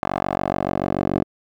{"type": "tone with band-pass filter sweep", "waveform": "10% pulse", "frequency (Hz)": 47, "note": "F#1", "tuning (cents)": 28, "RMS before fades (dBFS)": -23, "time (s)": [0.03, 1.24], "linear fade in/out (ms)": 0, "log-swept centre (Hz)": [860, 410], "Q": 1.6, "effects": []}